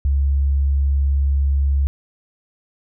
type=tone; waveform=sine; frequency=69.4 Hz; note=C#2; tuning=3 cents sharp; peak=-14 dBFS; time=0.05-1.87 s; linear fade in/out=0 ms; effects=none